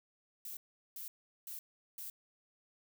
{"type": "noise bursts", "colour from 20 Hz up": "violet", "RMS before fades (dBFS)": -45, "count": 4, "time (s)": [0.45, 2.1], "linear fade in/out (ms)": 2, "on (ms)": 120, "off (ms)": 390, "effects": []}